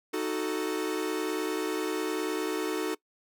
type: chord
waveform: 45% pulse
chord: D# diminished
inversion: none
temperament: equal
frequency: 311.1 / 370 / 440 Hz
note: D#4 / F#4 / A4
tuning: 0 / 0 / 0 cents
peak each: -33 dBFS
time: 0.13-2.95 s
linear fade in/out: 10 ms
effects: noise-tail reverb RT60 0.1 s tail -22 dB re dry